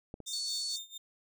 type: clicks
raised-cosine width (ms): 2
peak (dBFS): -28 / -31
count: 2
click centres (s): 0.141 / 0.203
type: tone with tremolo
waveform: 30% pulse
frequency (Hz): 3629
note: A#7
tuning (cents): -47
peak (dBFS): -36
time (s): 0.26-0.98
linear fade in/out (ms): 10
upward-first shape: sine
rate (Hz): 4.4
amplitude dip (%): 90
type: band-pass noise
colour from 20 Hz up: pink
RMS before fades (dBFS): -43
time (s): 0.26-0.79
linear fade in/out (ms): 20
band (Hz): 5400 to 9500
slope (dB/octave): 96
type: tone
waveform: sine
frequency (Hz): 4435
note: C#8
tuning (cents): 0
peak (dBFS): -34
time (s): 0.33-0.76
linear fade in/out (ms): 2
effects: none